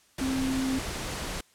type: tone in noise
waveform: sine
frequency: 263.6 Hz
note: C4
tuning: 13 cents sharp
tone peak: -26 dBFS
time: 0.21-0.79 s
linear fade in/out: 5 ms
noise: pink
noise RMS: -34 dBFS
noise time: 0.18-1.41 s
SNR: +5 dB
effects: white hiss -62 dBFS RMS until 1.54 s + low-pass 10000 Hz 12 dB/octave